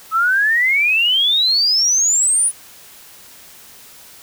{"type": "exponential sweep", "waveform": "sine", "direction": "up", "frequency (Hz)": [1277, 9956], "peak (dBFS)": -12, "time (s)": [0.11, 2.52], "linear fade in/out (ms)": 50, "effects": ["white hiss -42 dBFS RMS until 4.22 s"]}